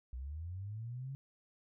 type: linear sweep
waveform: sine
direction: up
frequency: 59.6 to 138.59 Hz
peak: -40 dBFS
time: 0.13-1.15 s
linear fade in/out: 0 ms
effects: none